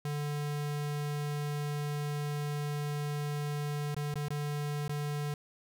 square tone with dropouts, 146.83 Hz, D3, in tune, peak -33 dBFS, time 0.05-5.34 s, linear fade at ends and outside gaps 2 ms, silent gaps 3.946-3.965 / 4.141-4.156 / 4.284-4.304 / 4.88-4.893 s, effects none

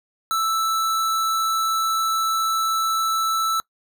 square tone, 1319 Hz, E6, 1 cent sharp, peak -20 dBFS, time 0.31-3.6 s, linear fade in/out 0 ms, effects noise-tail reverb RT60 0.1 s tail -23 dB re dry

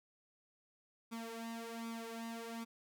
sawtooth tone with flanger, 229 Hz, A#3, 31 cents flat, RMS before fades -45 dBFS, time 1.11-2.65 s, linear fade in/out 20 ms, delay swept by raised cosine 0.84 to 3.34 ms, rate 1.3 Hz, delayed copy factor +0.75, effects none

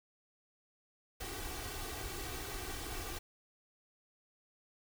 pink noise with comb filter, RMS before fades -42 dBFS, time 1.2-3.19 s, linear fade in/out 10 ms, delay 2.6 ms, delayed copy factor +0.75, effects none

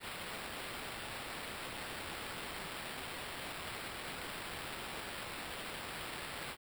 white noise with sample-and-hold, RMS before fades -44 dBFS, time 0-6.57 s, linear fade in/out 50 ms, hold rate 6300 Hz, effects none

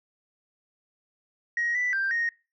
sine tone with pitch steps, 1888 / 1978 / 1578 / 1863 Hz, A#6 / B6 / G6 / A#6, +22 / +2 / +11 / -2 cents, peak -23 dBFS, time 1.57-2.29 s, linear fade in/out 2 ms, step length 180 ms, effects noise-tail reverb RT60 0.3 s tail -22 dB re dry + tanh soft clip ceiling -20 dBFS

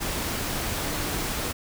sine tone in noise, 298.5 Hz, D4, 28 cents sharp, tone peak -38 dBFS, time 0.78-1.25 s, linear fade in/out 20 ms, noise pink, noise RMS -29 dBFS, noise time 0-1.53 s, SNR -12 dB, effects none

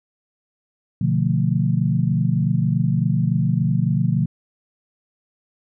sine chord, B half-diminished seventh, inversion none, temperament equal with one note detuned, 123.47 / 146.83 / 174.11 / 220 Hz, B2 / D3 / F3 / A3, 0 / 0 / -5 / 0 cents, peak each -21 / -21 / -21 / -26 dBFS, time 1.01-4.26 s, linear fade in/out 5 ms, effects none

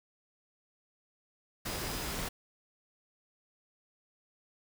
sine tone in noise, 4978 Hz, D#8, in tune, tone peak -48 dBFS, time 1.66-2.12 s, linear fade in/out 10 ms, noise pink, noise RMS -37 dBFS, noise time 1.65-2.29 s, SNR -14 dB, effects none

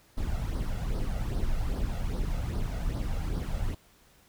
brown noise with flanger, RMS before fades -30 dBFS, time 0.17-3.75 s, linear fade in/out 10 ms, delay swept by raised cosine 0.2 to 1.5 ms, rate 2.5 Hz, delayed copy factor +0.6, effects pink hiss -61 dBFS RMS until 4.28 s

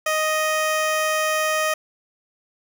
15% pulse tone, 623 Hz, D#5, 2 cents sharp, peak -13 dBFS, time 0.06-1.74 s, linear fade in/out 5 ms, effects none

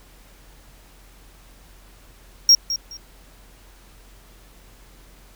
triangle tone with echo, 5588 Hz, F8, in tune, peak -7 dBFS, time 2.49-2.55 s, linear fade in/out 2 ms, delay 210 ms, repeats 2, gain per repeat -13 dB, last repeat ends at 2.97 s, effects added 44 Hz sine -48 dBFS peak until 5.35 s + pink hiss -52 dBFS RMS until 5.35 s

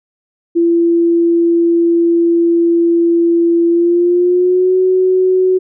sine tone with pitch glide, 338.7 to 371.5 Hz, E4 to F#4, +47 to +7 cents, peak -8 dBFS, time 0.55-5.59 s, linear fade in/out 20 ms, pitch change +160 cents, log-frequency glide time 3.68-4.76 s, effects none

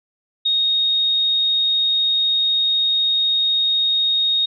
sine tone, 3728 Hz, A#7, 1 cent flat, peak -15 dBFS, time 0.45-4.46 s, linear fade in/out 10 ms, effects none

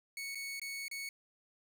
sawtooth tone with dropouts, 2217 Hz, C#7, in tune, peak -36 dBFS, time 0.17-1.09 s, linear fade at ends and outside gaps 2 ms, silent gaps 0.348-0.354 / 0.597-0.616 / 0.882-0.913 s, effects none

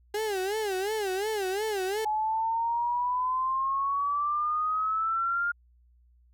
35% pulse tone with vibrato, 403.9 Hz, G#4, 48 cents flat, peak -26 dBFS, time 0.14-2.05 s, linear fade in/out 5 ms, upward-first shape sine, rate 2.8 Hz, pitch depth 150 cents each way
sine exponential sweep, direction up, 847 to 1415 Hz, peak -25 dBFS, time 2.05-5.52 s, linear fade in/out 10 ms
effects added 60 Hz sine -58 dBFS peak until 6.33 s

